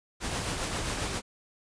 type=noise with tremolo; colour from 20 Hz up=pink; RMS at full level=-31 dBFS; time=0.2-1.22 s; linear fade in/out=50 ms; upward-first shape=sine; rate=7.5 Hz; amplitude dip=30%; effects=resampled to 22050 Hz